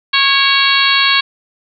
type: harmonic tone with a mistuned harmonic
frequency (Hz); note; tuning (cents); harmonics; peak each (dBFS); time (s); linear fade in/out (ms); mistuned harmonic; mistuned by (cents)
550; C#5; -14; 2 / 3 / 4 / 5 / 6 / 7 / 8; -17 / -17 / -17 / -17 / -17 / -17 / -17; 0.13-1.21; 10; 4; +37
effects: none